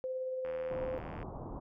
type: tone with tremolo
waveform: sine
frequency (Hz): 516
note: C5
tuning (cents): -24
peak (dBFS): -33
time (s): 0.04-0.98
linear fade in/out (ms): 0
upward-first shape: triangle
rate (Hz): 18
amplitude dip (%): 30
type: click train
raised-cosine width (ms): 0.5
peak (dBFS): -32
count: 63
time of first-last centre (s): 0.45-1.228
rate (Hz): 79.7
type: low-pass noise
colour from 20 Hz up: pink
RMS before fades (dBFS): -43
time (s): 0.7-1.6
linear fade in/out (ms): 10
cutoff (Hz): 1100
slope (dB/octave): 48
effects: none